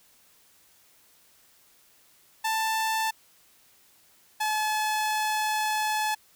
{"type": "tone pair in turn", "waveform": "sawtooth", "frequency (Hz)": [885, 858.3], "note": ["A5", "A5"], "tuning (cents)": [10, -43], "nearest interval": "minor second", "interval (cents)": 53, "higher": "first", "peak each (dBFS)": -21, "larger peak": "neither", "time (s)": [[2.44, 3.11], [4.4, 6.15]], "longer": "second", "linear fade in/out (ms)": 10, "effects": ["white hiss -60 dBFS RMS until 6.35 s"]}